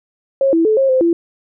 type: tone with pitch steps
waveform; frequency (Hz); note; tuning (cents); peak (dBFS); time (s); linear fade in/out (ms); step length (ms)
sine; 543 / 329.6 / 433.9 / 538 / 518 / 338.3; C#5 / E4 / A4 / C5 / C5 / E4; -36 / 0 / -24 / +48 / -17 / +45; -10; 0.41-1.13; 2; 120
effects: none